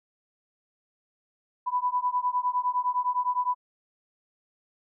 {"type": "beating tone pair", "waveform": "sine", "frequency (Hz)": [987.8, 997.6], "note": ["B5", "B5"], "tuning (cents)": [0, 17], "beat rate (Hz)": 9.8, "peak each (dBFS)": -27, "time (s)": [1.66, 3.55], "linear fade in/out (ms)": 20, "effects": []}